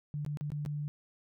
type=tone with dropouts; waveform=sine; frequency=147.5 Hz; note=D3; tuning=8 cents sharp; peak=-33 dBFS; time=0.14-0.88 s; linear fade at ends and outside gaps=0 ms; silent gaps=0.249-0.263 / 0.372-0.41 / 0.503-0.519 / 0.651-0.661 s; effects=none